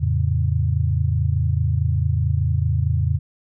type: chord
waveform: sine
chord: F augmented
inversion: none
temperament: equal with one note detuned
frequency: 85.26 / 110 / 138.59 Hz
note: F2 / A2 / C#3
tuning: -41 / 0 / 0 cents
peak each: -20 / -22 / -22 dBFS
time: 0-3.19 s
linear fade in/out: 20 ms
effects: none